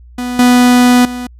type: tone with level steps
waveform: 45% pulse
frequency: 246.9 Hz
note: B3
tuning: in tune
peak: -17 / -5 / -20 dBFS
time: 0.18-1.27 s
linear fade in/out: 5 ms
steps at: 0.39 / 1.05 s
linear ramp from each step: 2 ms
effects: added 60 Hz sine -35 dBFS peak until 1.39 s + resampled to 32000 Hz